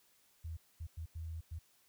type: tone bursts at uneven times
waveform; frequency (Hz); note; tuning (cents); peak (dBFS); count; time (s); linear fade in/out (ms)
sine; 81.3; E2; -23; -40; 5; 0.44-0.57 / 0.8-0.87 / 0.97-1.06 / 1.15-1.41 / 1.51-1.59; 10
effects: white hiss -70 dBFS RMS until 1.88 s